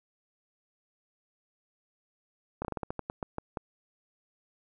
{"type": "slowing click train", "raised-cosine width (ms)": 1, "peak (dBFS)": -19, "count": 12, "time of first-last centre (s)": [2.62, 3.572], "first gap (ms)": 28, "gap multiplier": 1.21, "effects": []}